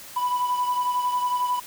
triangle beating tone pair, 987.8 / 998.8 Hz, B5 / B5, 0 / +19 cents, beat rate 11 Hz, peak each -19 / -26 dBFS, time 0.16-1.6 s, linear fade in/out 10 ms, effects tanh soft clip ceiling -18 dBFS + white hiss -42 dBFS RMS until 1.66 s

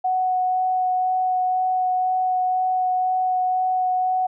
sine tone with vibrato, 740 Hz, F#5, in tune, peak -18 dBFS, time 0.04-4.27 s, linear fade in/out 10 ms, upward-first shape sine, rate 2 Hz, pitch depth 8 cents each way, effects none

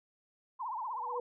sine tone with vibrato, 952 Hz, A#5, 36 cents sharp, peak -35 dBFS, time 0.59-1.2 s, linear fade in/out 20 ms, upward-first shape triangle, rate 16 Hz, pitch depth 230 cents each way
sine tone with exponential growth, 487.2 Hz, B4, 24 cents flat, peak -32 dBFS, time 0.88-1.2 s, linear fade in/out 2 ms, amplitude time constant 68 ms
effects none

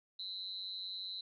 sine tone with amplitude modulation, 4004 Hz, B7, 23 cents sharp, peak -36 dBFS, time 0.19-1.21 s, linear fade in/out 5 ms, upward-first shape sine, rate 189 Hz, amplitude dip 100%, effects none

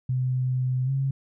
sine tone with pitch glide, 127.9 to 135.51 Hz, C3 to C#3, -39 to -39 cents, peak -22 dBFS, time 0.09-1.11 s, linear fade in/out 5 ms, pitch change +100 cents, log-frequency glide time 0.85-0.9 s, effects none

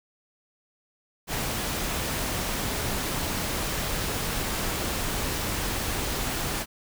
pink noise, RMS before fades -29 dBFS, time 1.27-6.66 s, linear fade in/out 50 ms, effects none

